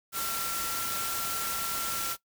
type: tone in noise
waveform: sine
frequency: 1359 Hz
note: F6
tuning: 48 cents flat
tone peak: -35 dBFS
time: 0.12-2.17 s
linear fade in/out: 50 ms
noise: white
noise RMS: -33 dBFS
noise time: 0.12-2.17 s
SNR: -5 dB
effects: noise-tail reverb RT60 0.1 s tail -18 dB re dry